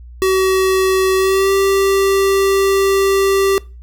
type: tone with pitch glide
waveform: square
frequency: 378.8 to 390.8 Hz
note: F#4 to G4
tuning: +41 to -5 cents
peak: -12 dBFS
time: 0.22-3.58 s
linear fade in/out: 0 ms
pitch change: +54 cents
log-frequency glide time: 1.16-1.52 s
effects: noise-tail reverb RT60 0.3 s tail -22 dB re dry + added 60 Hz sine -33 dBFS peak until 3.82 s